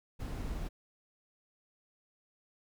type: noise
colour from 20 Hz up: brown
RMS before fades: -38 dBFS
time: 0.19-0.69 s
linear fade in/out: 20 ms
effects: none